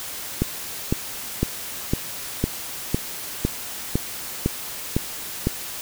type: click train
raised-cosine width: 3 ms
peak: -6 dBFS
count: 11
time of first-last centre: 0.42-5.471 s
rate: 1.98 Hz
effects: white hiss -33 dBFS RMS until 5.81 s